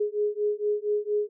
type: beating tone pair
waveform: sine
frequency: 415.3 / 419.6 Hz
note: G#4 / G#4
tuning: 0 / +18 cents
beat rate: 4.3 Hz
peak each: -27 dBFS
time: 0-1.29 s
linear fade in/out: 10 ms
effects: none